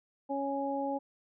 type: harmonic tone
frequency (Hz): 277.2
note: C#4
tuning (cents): 0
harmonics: 1 / 2 / 3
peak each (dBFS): -35 / -35 / -35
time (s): 0.29-0.99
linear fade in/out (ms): 20
effects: none